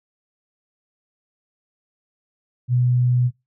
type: tone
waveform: sine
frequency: 123.9 Hz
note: B2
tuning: 6 cents sharp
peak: -15 dBFS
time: 2.68-3.31 s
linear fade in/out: 50 ms
effects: noise-tail reverb RT60 0.2 s tail -19 dB re dry